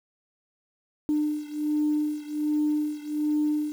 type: beating tone pair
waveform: sine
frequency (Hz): 300 / 301.3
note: D4 / D4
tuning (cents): +37 / +44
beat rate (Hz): 1.3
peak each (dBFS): -25 / -27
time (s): 1.09-3.72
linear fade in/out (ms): 0
effects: tanh soft clip ceiling -17 dBFS + 8-bit